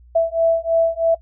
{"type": "beating tone pair", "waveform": "sine", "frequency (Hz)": [659.3, 662.4], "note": ["E5", "E5"], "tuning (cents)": [0, 8], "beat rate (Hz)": 3.1, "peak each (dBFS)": -17, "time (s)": [0.15, 1.15], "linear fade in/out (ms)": 10, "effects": ["noise-tail reverb RT60 0.1 s tail -22 dB re dry", "added 60 Hz sine -44 dBFS peak until 1.21 s"]}